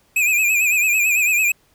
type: tone with vibrato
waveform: square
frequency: 2484 Hz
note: D#7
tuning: 3 cents flat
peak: -15 dBFS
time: 0.16-1.52 s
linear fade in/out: 5 ms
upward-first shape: sine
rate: 9 Hz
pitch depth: 82 cents each way
effects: pink hiss -59 dBFS RMS until 1.74 s